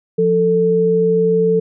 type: tone pair together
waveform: sine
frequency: 176 / 443.5 Hz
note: F3 / A4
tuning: +14 / +14 cents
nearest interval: octave + major third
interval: 1600 cents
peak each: -18 / -12 dBFS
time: 0.18-1.6 s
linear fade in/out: 10 ms
effects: none